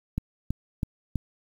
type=click train; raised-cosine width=5 ms; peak=-14 dBFS; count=4; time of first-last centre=0.18-1.157 s; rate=3.07 Hz; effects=8-bit